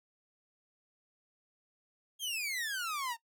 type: exponential sweep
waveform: sawtooth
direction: down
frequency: 3300 to 898 Hz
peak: -31 dBFS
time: 2.19-3.17 s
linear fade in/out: 50 ms
effects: noise-tail reverb RT60 0.1 s tail -18 dB re dry